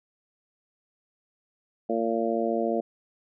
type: harmonic tone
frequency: 114.3 Hz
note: A#2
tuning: 34 cents flat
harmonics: 2 / 3 / 4 / 5 / 6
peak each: -30 / -30 / -30 / -30 / -30 dBFS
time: 1.89-2.81 s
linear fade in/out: 10 ms
effects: none